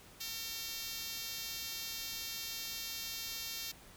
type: tone with high-pass filter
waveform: 5% pulse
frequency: 454.6 Hz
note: A#4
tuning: 43 cents flat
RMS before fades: -42 dBFS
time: 0.2-3.72 s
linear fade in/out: 10 ms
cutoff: 3800 Hz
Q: 0.55
effects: pink hiss -57 dBFS RMS until 3.96 s